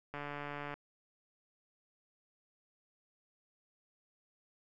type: click train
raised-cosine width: 0.5 ms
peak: -27 dBFS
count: 88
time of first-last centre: 0.14-0.74 s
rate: 145 Hz
effects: none